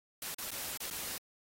white noise with dropouts, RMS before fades -40 dBFS, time 0.22-1.18 s, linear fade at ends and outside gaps 2 ms, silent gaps 0.345-0.384 / 0.507-0.515 / 0.774-0.803 / 0.902-0.909 s, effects AAC 48 kbps

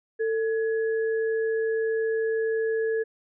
sine tone pair together, 446.4 / 1685.4 Hz, A4 / G#6, +25 / +25 cents, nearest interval octave + major seventh, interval 2300 cents, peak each -23 / -35 dBFS, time 0.19-3.04 s, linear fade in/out 20 ms, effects none

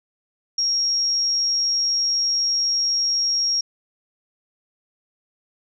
sine tone, 5588 Hz, F8, in tune, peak -18 dBFS, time 0.58-3.61 s, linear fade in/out 5 ms, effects none

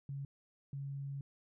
sine tone bursts at uneven times, 139 Hz, C#3, 5 cents sharp, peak -39 dBFS, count 2, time 0.09-0.25 / 0.73-1.21 s, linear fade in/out 2 ms, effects none

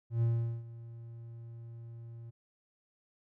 triangle tone with ADSR envelope, 116.2 Hz, A#2, 5 cents flat, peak -23 dBFS, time 0.1-2.31 s, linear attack 120 ms, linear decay 410 ms, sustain -19 dB, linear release 17 ms, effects none

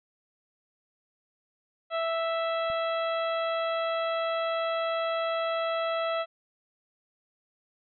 harmonic tone, 659.3 Hz, E5, in tune, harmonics 1 / 2 / 3 / 4 / 5 / 6, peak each -28 / -32 / -40 / -41 / -41 / -46 dBFS, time 1.9-6.26 s, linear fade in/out 50 ms
click, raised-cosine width 5 ms, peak -35 dBFS, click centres 2.701 s
effects none

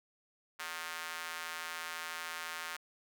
square tone with high-pass filter, 83 Hz, E2, 12 cents sharp, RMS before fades -42 dBFS, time 0.59-2.77 s, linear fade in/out 10 ms, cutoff 1400 Hz, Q 1.4, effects none

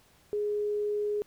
sine tone, 416.2 Hz, G#4, 4 cents sharp, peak -27 dBFS, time 0.33-1.22 s, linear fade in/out 0 ms, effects pink hiss -62 dBFS RMS until 1.26 s

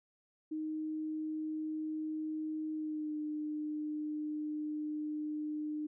sine tone with pitch glide, 311.1 to 302.8 Hz, D#4 to D#4, 0 to -47 cents, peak -35 dBFS, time 0.51-5.87 s, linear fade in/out 10 ms, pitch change -47 cents, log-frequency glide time 2.73-3.16 s, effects none

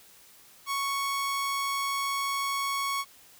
sawtooth tone, 1108.7 Hz, C#6, in tune, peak -24 dBFS, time 0.66-3.05 s, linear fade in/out 50 ms, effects white hiss -55 dBFS RMS until 3.39 s

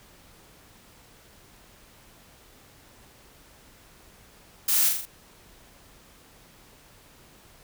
blue noise with echo, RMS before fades -23 dBFS, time 4.68-4.89 s, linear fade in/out 5 ms, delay 41 ms, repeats 4, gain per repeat -4 dB, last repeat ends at 5.054 s, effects pink hiss -54 dBFS RMS until 7.63 s

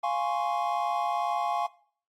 triangle chord, Db major seventh, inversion first, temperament equal, 698.5 / 830.6 / 1046.5 / 1108.7 Hz, F5 / Ab5 / C6 / Db6, 0 / 0 / 0 / 0 cents, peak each -28 / -28 / -33 / -31 dBFS, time 0.03-1.67 s, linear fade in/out 10 ms, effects noise-tail reverb RT60 0.5 s tail -20 dB re dry + AAC 48 kbps

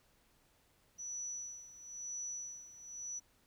sine tone with tremolo, 5920 Hz, F#8, in tune, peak -39 dBFS, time 0.98-3.2 s, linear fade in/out 20 ms, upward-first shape sine, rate 1 Hz, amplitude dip 80%, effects pink hiss -71 dBFS RMS until 3.46 s

